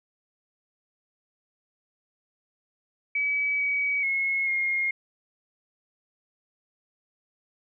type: tone with pitch steps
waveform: sine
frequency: 2284 / 2269 / 2173 / 2139 Hz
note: D7 / C#7 / C#7 / C7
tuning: -49 / +40 / -35 / +38 cents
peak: -23 dBFS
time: 3.15-4.91 s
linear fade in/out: 5 ms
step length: 440 ms
effects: none